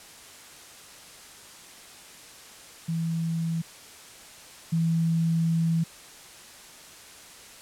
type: tone pair in turn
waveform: sine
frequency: 164.81 / 164.81 Hz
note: E3 / E3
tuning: 0 / 0 cents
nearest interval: unison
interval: 0 cents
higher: neither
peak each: -25 / -21 dBFS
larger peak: second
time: 2.88-3.62 / 4.72-5.84 s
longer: second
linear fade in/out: 10 ms
effects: white hiss -47 dBFS RMS until 7.61 s + low-pass 10000 Hz 12 dB/octave